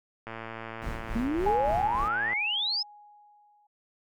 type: click train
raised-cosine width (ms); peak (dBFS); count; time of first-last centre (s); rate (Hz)
0.5; -23; 234; 0.27-2.332; 113
type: noise with tremolo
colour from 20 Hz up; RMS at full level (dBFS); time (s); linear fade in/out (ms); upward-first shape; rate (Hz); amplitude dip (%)
brown; -34; 0.82-2.08; 0; sine; 3.5; 65
type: exponential sweep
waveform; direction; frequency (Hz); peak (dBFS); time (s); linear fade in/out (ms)
sine; up; 220 to 5274; -26; 1.15-2.83; 10
type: tone with exponential decay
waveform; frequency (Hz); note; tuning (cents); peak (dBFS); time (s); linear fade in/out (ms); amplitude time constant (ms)
sine; 830.6; G#5; 0; -22; 1.46-3.67; 5; 480
effects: none